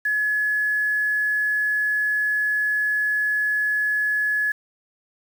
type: tone with quantisation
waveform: sine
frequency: 1700 Hz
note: G#6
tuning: 40 cents sharp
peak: -19 dBFS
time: 0.05-4.52 s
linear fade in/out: 5 ms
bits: 7
effects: none